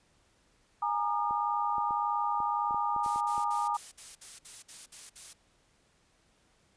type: chord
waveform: sine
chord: Ab suspended second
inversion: none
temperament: equal with one note detuned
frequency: 830.6 / 932.3 / 1214.7 Hz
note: Ab5 / Bb5 / Eb6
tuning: 0 / 0 / -42 cents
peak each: -32 dBFS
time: 0.82-3.77 s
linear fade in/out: 5 ms
type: clicks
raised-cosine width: 2 ms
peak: -33 dBFS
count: 10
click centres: 1.309 / 1.782 / 1.908 / 2.403 / 2.709 / 2.745 / 2.963 / 3.062 / 3.16 / 3.38 s
type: noise bursts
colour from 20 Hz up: blue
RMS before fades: -44 dBFS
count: 10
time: 3.03-5.334 s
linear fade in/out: 10 ms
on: 180 ms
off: 56 ms
effects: pink hiss -68 dBFS RMS until 6.76 s + resampled to 22050 Hz